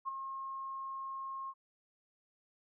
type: tone with ADSR envelope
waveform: sine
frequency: 1075 Hz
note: C6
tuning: 47 cents sharp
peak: -32 dBFS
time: 0.05-1.54 s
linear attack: 33 ms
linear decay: 10 ms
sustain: -7 dB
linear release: 51 ms
effects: none